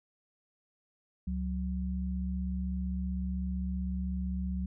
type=tone pair together; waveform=sine; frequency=69.3 / 185.01 Hz; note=C#2 / F#3; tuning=0 / 0 cents; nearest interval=octave + perfect fourth; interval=1700 cents; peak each=-33 / -34 dBFS; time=1.27-4.66 s; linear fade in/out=5 ms; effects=none